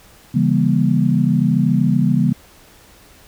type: chord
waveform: sine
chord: C# diminished seventh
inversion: none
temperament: just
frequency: 138.59 / 166.31 / 199.57 / 239.5 Hz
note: C#3 / E3 / G3 / Bb3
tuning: 0 / +16 / +31 / +47 cents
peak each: -18 dBFS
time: 0.34-2.33 s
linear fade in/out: 10 ms
effects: pink hiss -47 dBFS RMS until 3.27 s